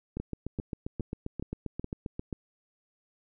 two click trains, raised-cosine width 3 ms, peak -21 / -22 dBFS, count 17 / 5, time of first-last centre 0.2-2.328 / 0.17-1.844 s, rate 7.52 / 2.39 Hz, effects none

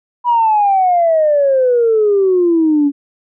sine exponential sweep, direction down, 983 to 279.7 Hz, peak -8 dBFS, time 0.24-2.92 s, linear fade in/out 50 ms, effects tanh soft clip ceiling -4 dBFS

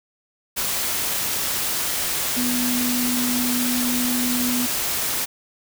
sine tone in noise, 246.4 Hz, B3, 4 cents flat, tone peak -22 dBFS, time 2.36-4.67 s, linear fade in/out 20 ms, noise white, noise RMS -24 dBFS, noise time 0.56-5.26 s, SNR -1 dB, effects none

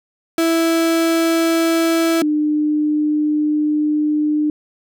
35% pulse / sine tone pair in turn, 329.6 / 301.2 Hz, E4 / D4, 0 / +44 cents, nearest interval major second, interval 156 cents, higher first, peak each -12 / -14 dBFS, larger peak first, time 0.38-2.22 / 2.22-4.5 s, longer second, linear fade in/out 2 ms, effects none

